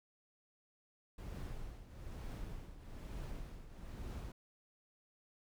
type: noise with tremolo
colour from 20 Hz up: brown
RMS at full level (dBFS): -43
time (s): 1.18-4.32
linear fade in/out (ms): 5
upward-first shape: triangle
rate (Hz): 1.1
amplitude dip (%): 75
effects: none